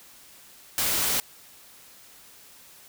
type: noise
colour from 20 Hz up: white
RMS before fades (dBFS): -25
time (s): 0.78-1.2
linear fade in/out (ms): 0
effects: white hiss -51 dBFS RMS until 2.88 s